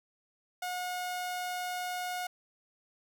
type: tone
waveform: sawtooth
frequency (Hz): 723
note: F#5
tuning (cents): -40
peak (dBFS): -30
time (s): 0.62-2.27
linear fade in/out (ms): 5
effects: none